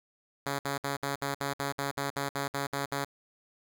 5% pulse tone bursts, 140 Hz, C#3, 18 cents sharp, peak -19 dBFS, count 14, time 0.46-3.047 s, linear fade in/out 5 ms, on 130 ms, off 59 ms, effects none

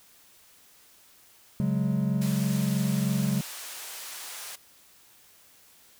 triangle chord, C# suspended fourth, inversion none, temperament just, 138.59 / 184.79 / 207.9 Hz, C#3 / F#3 / G#3, 0 / -2 / +2 cents, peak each -26 dBFS, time 1.6-3.41 s, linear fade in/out 0 ms
white band-pass noise, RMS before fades -40 dBFS, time 2.21-4.56 s, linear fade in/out 10 ms, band 630 to 13000 Hz, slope 12 dB/octave
effects white hiss -57 dBFS RMS until 5.99 s

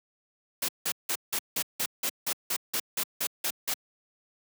white noise bursts, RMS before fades -29 dBFS, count 14, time 0.62-3.74 s, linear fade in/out 5 ms, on 65 ms, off 170 ms, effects high-pass 150 Hz 12 dB/octave

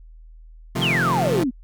sawtooth chord, F dominant seventh, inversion second, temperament equal, 130.81 / 155.56 / 174.61 / 220 Hz, C3 / Eb3 / F3 / A3, 0 / 0 / 0 / 0 cents, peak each -21 / -26 / -21 / -26 dBFS, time 0.75-1.44 s, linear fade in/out 10 ms
sine exponential sweep, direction down, 3431 to 230.2 Hz, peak -19 dBFS, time 0.81-1.51 s, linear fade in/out 20 ms
effects added 40 Hz sine -41 dBFS peak until 1.63 s

